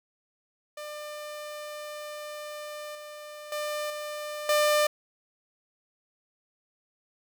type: tone with level steps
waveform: sawtooth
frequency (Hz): 598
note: D5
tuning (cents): +31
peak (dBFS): -33 / -37 / -26 / -30 / -17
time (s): 0.77-4.87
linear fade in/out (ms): 5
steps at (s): 2.95 / 3.52 / 3.9 / 4.49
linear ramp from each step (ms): 2
effects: none